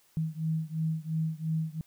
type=beating tone pair; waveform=sine; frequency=158.3 / 161.2 Hz; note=D#3 / E3; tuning=+30 / -38 cents; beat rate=2.9 Hz; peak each=-31 / -32 dBFS; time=0.17-1.81 s; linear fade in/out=0 ms; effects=white hiss -65 dBFS RMS until 1.86 s

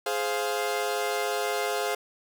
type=chord; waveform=sawtooth; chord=F minor; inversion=first; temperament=equal with one note detuned; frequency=417.7 / 523.3 / 698.5 Hz; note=Ab4 / C5 / F5; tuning=+10 / 0 / 0 cents; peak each=-26 / -28 / -27 dBFS; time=0.06-1.95 s; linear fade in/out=5 ms; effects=none

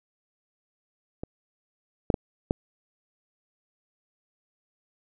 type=clicks; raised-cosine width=2 ms; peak=-20 / -7 / -11 / -9 dBFS; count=4; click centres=1.235 / 2.102 / 2.142 / 2.509 s; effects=none

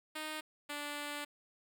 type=tone pair in turn; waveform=5% pulse; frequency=309.5 / 292.1 Hz; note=D#4 / D4; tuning=-9 / -9 cents; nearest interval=minor second; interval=100 cents; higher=first; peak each=-28 dBFS; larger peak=neither; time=0.15-0.41 / 0.69-1.25 s; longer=second; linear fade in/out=10 ms; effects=none

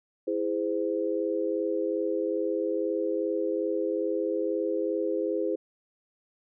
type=chord; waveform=sine; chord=E augmented; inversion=none; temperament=just; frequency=329.6 / 412 / 515 Hz; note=E4 / G#4 / B#4; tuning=0 / -14 / -28 cents; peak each=-30 dBFS; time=0.27-5.56 s; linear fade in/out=10 ms; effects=none

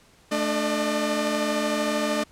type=tone cluster; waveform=sawtooth; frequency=218 / 295 / 603 Hz; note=A3 / D4 / D5; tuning=-16 / +8 / +46 cents; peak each=-24 / -25 / -22 dBFS; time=0.31-2.24 s; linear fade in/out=10 ms; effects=pink hiss -56 dBFS RMS until 2.31 s + low-pass 10000 Hz 12 dB/octave

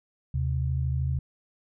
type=tone pair together; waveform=sine; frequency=77.8 / 130.84 Hz; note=D#2 / C3; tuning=0 / 0 cents; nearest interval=major sixth; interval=900 cents; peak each=-27 dBFS; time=0.34-1.19 s; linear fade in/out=5 ms; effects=none

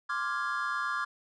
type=chord; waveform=triangle; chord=D half-diminished seventh; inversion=third; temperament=equal; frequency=1046.5 / 1174.7 / 1396.9 / 1661.2 Hz; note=C6 / D6 / F6 / Ab6; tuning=0 / 0 / 0 / 0 cents; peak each=-36 / -32 / -33 / -34 dBFS; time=0.09-1.05 s; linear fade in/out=10 ms; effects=resampled to 22050 Hz

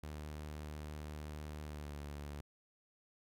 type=tone with pitch glide; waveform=sawtooth; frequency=75.5 to 72.8 Hz; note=D2 to D2; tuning=+48 to -15 cents; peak=-40 dBFS; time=0.03-2.41 s; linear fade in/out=5 ms; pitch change=-63 cents; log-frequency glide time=1.69-1.95 s; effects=none

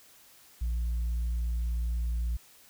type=tone; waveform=sine; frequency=58.27 Hz; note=A#1; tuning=in tune; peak=-25 dBFS; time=0.61-2.37 s; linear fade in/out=10 ms; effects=tanh soft clip ceiling -26 dBFS + white hiss -57 dBFS RMS until 2.69 s

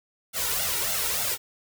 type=noise with flanger; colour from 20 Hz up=white; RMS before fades=-27 dBFS; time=0.33-1.38 s; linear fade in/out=50 ms; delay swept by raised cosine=1.4 to 2.18 ms; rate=3.4 Hz; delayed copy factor=+0.8; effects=none

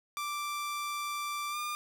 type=tone with pitch glide; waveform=sawtooth; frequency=1174.7 to 1203.5 Hz; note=D6 to D6; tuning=0 to +42 cents; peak=-30 dBFS; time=0.17-1.75 s; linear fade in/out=0 ms; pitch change=+42 cents; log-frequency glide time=1.5-1.57 s; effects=none

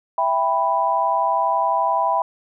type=chord; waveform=sine; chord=E minor; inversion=none; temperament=just; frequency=659.3 / 791.1 / 988.9 Hz; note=E5 / G5 / B5; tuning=0 / +16 / +2 cents; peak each=-23 / -22 / -19 dBFS; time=0.18-2.22 s; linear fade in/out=2 ms; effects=none

